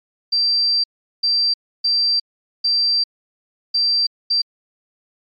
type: tone bursts at uneven times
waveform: sine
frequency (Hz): 4700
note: D8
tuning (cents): +1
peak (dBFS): -14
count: 6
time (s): 0.32-0.84 / 1.23-1.54 / 1.84-2.2 / 2.64-3.04 / 3.74-4.07 / 4.3-4.42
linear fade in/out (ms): 10
effects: MP3 48 kbps